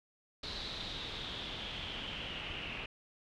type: noise with low-pass filter sweep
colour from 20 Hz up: pink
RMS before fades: -42 dBFS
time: 0.43-2.86 s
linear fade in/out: 5 ms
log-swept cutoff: 4100 to 2700 Hz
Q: 6.4
effects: none